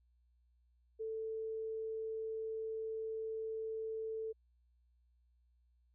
sine tone, 442.5 Hz, A4, 10 cents sharp, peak -38 dBFS, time 0.99-4.33 s, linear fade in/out 20 ms, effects added 60 Hz sine -69 dBFS peak until 5.94 s

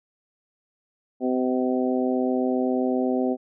harmonic tone with a mistuned harmonic, 127.8 Hz, C3, 40 cents flat, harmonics 2 / 3 / 4 / 5 / 6, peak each -23 / -27 / -29 / -31 / -33 dBFS, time 1.2-3.37 s, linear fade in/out 50 ms, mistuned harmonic 6, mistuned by -18 cents, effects none

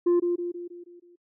sine tone with echo, 349.2 Hz, F4, in tune, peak -15 dBFS, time 0.06-0.2 s, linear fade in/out 10 ms, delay 160 ms, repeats 6, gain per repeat -6 dB, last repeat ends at 1.16 s, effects noise-tail reverb RT60 0.1 s tail -26 dB re dry + tanh soft clip ceiling -17 dBFS

